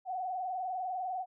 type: tone with vibrato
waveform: sine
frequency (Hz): 740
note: F#5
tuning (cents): 0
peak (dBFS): -33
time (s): 0.05-1.26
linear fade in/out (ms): 50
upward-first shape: sine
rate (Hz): 20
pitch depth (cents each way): 69
effects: none